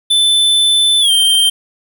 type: tone with pitch glide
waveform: square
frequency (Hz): 3520 to 3154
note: A7 to G7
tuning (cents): 0 to +10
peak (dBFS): -9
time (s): 0.1-1.5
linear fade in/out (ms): 10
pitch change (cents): -190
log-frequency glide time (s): 1-1.11
effects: 8-bit